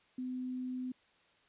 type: tone with quantisation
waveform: sine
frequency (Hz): 254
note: B3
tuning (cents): +49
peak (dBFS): -36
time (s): 0.18-0.92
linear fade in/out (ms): 5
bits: 11
effects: white hiss -68 dBFS RMS until 1.48 s + resampled to 8000 Hz